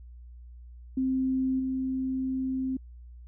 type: tone with level steps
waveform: sine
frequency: 261.6 Hz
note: C4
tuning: in tune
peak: -24 / -27 dBFS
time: 0.97-2.77 s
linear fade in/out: 5 ms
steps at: 1.59 s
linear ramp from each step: 10 ms
effects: added 60 Hz sine -44 dBFS peak until 3.27 s